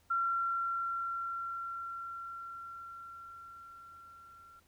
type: tone with level ramp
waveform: sine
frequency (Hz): 1366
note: F6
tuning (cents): -39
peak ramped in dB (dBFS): -28 to -54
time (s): 0.1-4.6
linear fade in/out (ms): 10
effects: added 83 Hz sine -69 dBFS peak until 4.67 s + pink hiss -69 dBFS RMS until 4.67 s